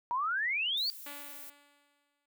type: exponential sweep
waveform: sine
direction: up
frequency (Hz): 932 to 4699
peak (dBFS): -29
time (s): 0.11-0.9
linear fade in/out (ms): 0
type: noise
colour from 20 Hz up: violet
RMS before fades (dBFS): -47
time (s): 0.77-1.5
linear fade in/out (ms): 5
type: tone with exponential decay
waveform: 5% pulse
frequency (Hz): 287.8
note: D4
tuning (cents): -35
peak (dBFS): -31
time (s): 1.06-2.26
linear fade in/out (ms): 5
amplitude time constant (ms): 260
effects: noise-tail reverb RT60 0.2 s tail -26 dB re dry